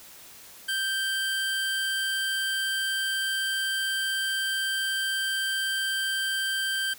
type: tone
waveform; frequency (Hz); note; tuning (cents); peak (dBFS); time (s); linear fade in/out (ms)
25% pulse; 1568; G6; 0; -22; 0.68-6.94; 10
effects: white hiss -48 dBFS RMS until 6.98 s